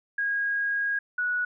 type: tone pair in turn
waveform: sine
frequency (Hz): 1638 / 1467.2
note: G#6 / F#6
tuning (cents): -24 / -15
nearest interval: major second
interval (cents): 191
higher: first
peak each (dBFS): -24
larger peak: neither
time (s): 0.18-0.99 / 1.18-1.45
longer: first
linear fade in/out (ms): 5
effects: none